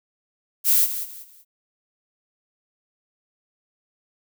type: noise with echo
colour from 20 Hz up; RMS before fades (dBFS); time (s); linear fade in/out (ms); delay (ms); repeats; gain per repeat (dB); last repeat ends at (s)
violet; -17; 0.64-0.88; 50; 190; 3; -11; 1.45
effects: none